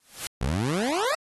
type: noise with exponential growth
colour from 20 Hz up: white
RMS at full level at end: -28 dBFS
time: 0-0.27 s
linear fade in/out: 1 ms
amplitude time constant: 57 ms
type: exponential sweep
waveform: 20% pulse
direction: up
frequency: 56.3 to 659.3 Hz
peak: -19 dBFS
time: 0.41-1.15 s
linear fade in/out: 5 ms
effects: AAC 32 kbps